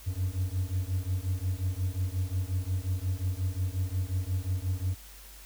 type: beating tone pair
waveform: triangle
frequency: 89.9 / 95.5 Hz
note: F#2 / G2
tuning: -49 / -45 cents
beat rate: 5.6 Hz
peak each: -29 dBFS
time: 0.06-4.95 s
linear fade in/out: 20 ms
effects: added 50 Hz sine -49 dBFS peak until 5.45 s + white hiss -51 dBFS RMS until 5.45 s